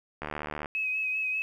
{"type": "click train", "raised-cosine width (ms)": 0.5, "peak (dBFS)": -19, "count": 34, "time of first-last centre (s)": [0.22, 0.658], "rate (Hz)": 75.3}
{"type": "tone with vibrato", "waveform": "sine", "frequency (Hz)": 2550, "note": "D#7", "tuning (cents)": 42, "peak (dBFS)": -27, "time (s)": [0.75, 1.42], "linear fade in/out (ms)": 0, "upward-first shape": "sine", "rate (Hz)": 5.1, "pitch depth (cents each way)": 29}
{"effects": ["10-bit"]}